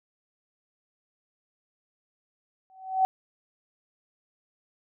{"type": "tone with exponential growth", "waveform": "sine", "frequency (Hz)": 758, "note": "F#5", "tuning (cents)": 42, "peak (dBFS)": -16, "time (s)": [2.7, 3.05], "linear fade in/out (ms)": 0, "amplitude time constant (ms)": 76, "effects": []}